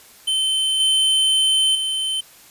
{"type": "tone with level steps", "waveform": "square", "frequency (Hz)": 3078, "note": "G7", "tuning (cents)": -32, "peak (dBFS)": [-18, -15, -21], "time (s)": [0.27, 2.21], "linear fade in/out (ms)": 10, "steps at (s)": [0.8, 1.75], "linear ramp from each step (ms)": 2, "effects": ["white hiss -47 dBFS RMS until 2.5 s", "resampled to 32000 Hz"]}